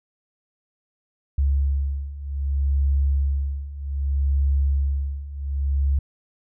sine beating tone pair, 69 / 69.64 Hz, C#2 / C#2, -7 / +9 cents, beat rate 0.64 Hz, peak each -24 / -21 dBFS, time 1.38-5.99 s, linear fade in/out 5 ms, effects none

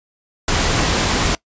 pink noise, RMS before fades -17 dBFS, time 0.48-1.35 s, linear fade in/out 2 ms, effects noise-tail reverb RT60 0.1 s tail -22 dB re dry + resampled to 16000 Hz

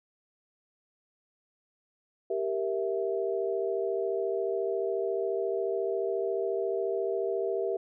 sine chord, E diminished, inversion first, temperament equal, 392 / 466.2 / 659.3 Hz, G4 / Bb4 / E5, 0 / 0 / 0 cents, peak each -30 / -32 / -34 dBFS, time 2.3-7.77 s, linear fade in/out 5 ms, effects none

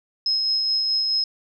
sine tone with tremolo, 5140 Hz, E8, 45 cents flat, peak -18 dBFS, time 0.26-1.24 s, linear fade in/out 2 ms, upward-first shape sine, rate 4.7 Hz, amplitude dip 25%, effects none

